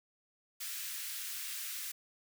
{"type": "high-pass noise", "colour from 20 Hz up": "white", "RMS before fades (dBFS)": -41, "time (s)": [0.6, 1.92], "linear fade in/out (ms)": 10, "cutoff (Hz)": 1500, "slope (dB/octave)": 24, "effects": []}